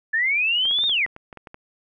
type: linear two-way sweep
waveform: sine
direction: up then down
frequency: 1723 to 3719 to 1884 Hz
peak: -18 dBFS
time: 0.13-1.06 s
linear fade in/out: 10 ms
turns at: 0.87 s
type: clicks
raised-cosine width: 0.5 ms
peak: -24 dBFS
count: 11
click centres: 0.654 / 0.711 / 0.788 / 0.839 / 0.895 / 1.063 / 1.164 / 1.328 / 1.373 / 1.472 / 1.544 s
effects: none